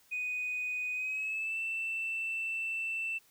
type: tone with pitch glide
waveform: sine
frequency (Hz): 2489 to 2668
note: D#7 to E7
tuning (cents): 0 to +20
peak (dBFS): -31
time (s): 0.11-3.19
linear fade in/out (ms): 20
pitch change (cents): +120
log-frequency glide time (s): 0.93-1.59
effects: tanh soft clip ceiling -29 dBFS + white hiss -65 dBFS RMS until 3.3 s